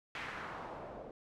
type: noise with low-pass filter sweep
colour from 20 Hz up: white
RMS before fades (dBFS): -45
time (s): 0.15-1.11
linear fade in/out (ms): 2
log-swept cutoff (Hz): 2200 to 510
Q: 1.7
effects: none